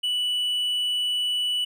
triangle tone, 2960 Hz, F#7, in tune, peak -21 dBFS, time 0.03-1.65 s, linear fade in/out 10 ms, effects none

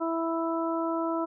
harmonic tone, 329.6 Hz, E4, in tune, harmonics 1 / 2 / 3 / 4, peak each -29 / -32 / -34 / -35 dBFS, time 0-1.26 s, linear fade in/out 20 ms, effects none

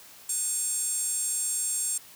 square tone with high-pass filter, 502 Hz, B4, 28 cents sharp, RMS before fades -29 dBFS, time 0.29-1.98 s, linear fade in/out 5 ms, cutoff 8100 Hz, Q 9, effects white hiss -50 dBFS RMS until 2.15 s + high-pass 60 Hz 12 dB/octave

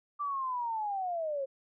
sine linear sweep, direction down, 1179 to 526 Hz, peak -31 dBFS, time 0.19-1.46 s, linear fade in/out 20 ms, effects none

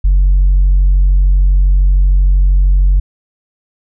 sine tone, 46.46 Hz, F#1, 8 cents sharp, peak -4 dBFS, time 0.04-3 s, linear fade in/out 10 ms, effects tanh soft clip ceiling -4 dBFS

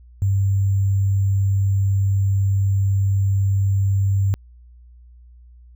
sine tone with sample-and-hold, 98 Hz, G2, in tune, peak -15 dBFS, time 0.22-4.34 s, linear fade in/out 0 ms, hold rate 7350 Hz, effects added 60 Hz sine -43 dBFS peak until 5.75 s

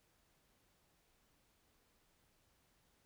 silence, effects pink hiss -75 dBFS RMS until 3.05 s

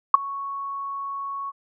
sine tone with ADSR envelope, 1108.7 Hz, C#6, in tune, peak -4 dBFS, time 0.14-1.52 s, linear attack 3 ms, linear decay 13 ms, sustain -24 dB, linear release 32 ms, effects none

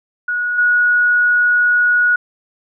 sine tone with level steps, 1457 Hz, F#6, 27 cents flat, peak -16 / -10 dBFS, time 0.28-2.16 s, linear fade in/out 5 ms, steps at 0.58 s, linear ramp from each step 5 ms, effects none

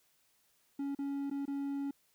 triangle tone with dropouts, 279.5 Hz, C#4, 14 cents sharp, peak -32 dBFS, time 0.79-1.91 s, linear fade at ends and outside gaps 5 ms, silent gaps 0.95-0.988 / 1.3-1.311 / 1.455-1.478 s, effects white hiss -72 dBFS RMS until 2.14 s

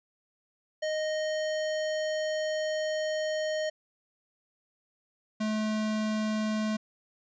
square tone pair in turn, 620 / 215.6 Hz, D#5 / A3, -6 / -35 cents, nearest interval octave + tritone, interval 1829 cents, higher first, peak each -29 / -28 dBFS, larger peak second, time 0.82-3.7 / 5.4-6.77 s, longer first, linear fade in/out 10 ms, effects resampled to 16000 Hz

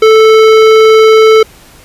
sine tone with hard clipping, 439.2 Hz, A4, 3 cents flat, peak -3 dBFS, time 0.02-1.43 s, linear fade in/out 5 ms, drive 16 dB, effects pink hiss -38 dBFS RMS until 1.84 s + resampled to 32000 Hz

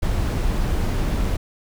brown noise, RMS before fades -21 dBFS, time 0.02-1.37 s, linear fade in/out 10 ms, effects none

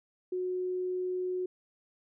sine tone, 365.8 Hz, F#4, 20 cents flat, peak -30 dBFS, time 0.32-1.46 s, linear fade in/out 5 ms, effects none

